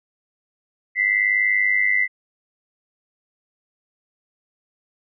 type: tone pair together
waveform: sine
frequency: 1975.5 / 2076 Hz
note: B6 / C7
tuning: 0 / -14 cents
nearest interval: minor second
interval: 86 cents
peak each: -19 dBFS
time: 0.95-2.08 s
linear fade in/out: 50 ms
effects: none